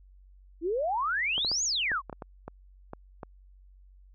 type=exponential two-way sweep; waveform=sine; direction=up then down; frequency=311.1 to 7000 to 1012 Hz; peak=-26 dBFS; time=0.61-2.02 s; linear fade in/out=50 ms; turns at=1.64 s
type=clicks; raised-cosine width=1 ms; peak=-24 dBFS; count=10; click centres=1.38 / 1.448 / 1.516 / 1.917 / 2.097 / 2.128 / 2.222 / 2.48 / 2.934 / 3.232 s
effects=added 47 Hz sine -52 dBFS peak until 4.14 s